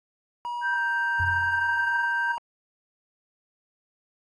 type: tone with pitch glide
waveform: triangle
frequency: 960 to 944.6 Hz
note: B5 to A#5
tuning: -49 to +23 cents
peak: -27 dBFS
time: 0.45-2.38 s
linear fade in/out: 0 ms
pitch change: -28 cents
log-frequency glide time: 0.74-0.8 s
type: tone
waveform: sine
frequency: 1568 Hz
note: G6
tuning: in tune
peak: -24 dBFS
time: 0.61-2.35 s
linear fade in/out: 50 ms
type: tone with exponential decay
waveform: sine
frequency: 89.2 Hz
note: F2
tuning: 37 cents sharp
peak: -26 dBFS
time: 1.2-2.03 s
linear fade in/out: 0 ms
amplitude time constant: 180 ms
effects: AAC 32 kbps